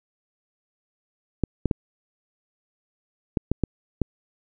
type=clicks; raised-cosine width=3 ms; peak=-8 dBFS; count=7; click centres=1.437 / 1.657 / 1.712 / 3.372 / 3.516 / 3.637 / 4.017 s; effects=none